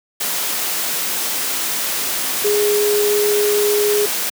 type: tone in noise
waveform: sine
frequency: 415.3 Hz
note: G#4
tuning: in tune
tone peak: -14 dBFS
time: 2.44-4.06 s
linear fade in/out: 10 ms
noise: white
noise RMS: -21 dBFS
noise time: 0.2-4.3 s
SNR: +4 dB
effects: high-pass 200 Hz 12 dB/octave